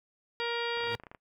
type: harmonic tone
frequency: 470.5 Hz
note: A#4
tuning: 16 cents sharp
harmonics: 1 / 2 / 3 / 4 / 5 / 6 / 7 / 8 / 10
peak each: -34 / -37 / -39 / -40 / -41 / -42 / -42 / -43 / -44 dBFS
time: 0.4-0.95 s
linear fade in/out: 0 ms
type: tone with exponential growth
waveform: sawtooth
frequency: 109.7 Hz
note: A2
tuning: 5 cents flat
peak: -33 dBFS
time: 0.71-0.96 s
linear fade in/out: 5 ms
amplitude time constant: 54 ms
type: clicks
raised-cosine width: 0.5 ms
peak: -31 dBFS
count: 11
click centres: 0.773 / 0.807 / 0.838 / 0.872 / 0.917 / 0.949 / 0.999 / 1.036 / 1.068 / 1.115 / 1.148 s
effects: noise-tail reverb RT60 0.1 s tail -23 dB re dry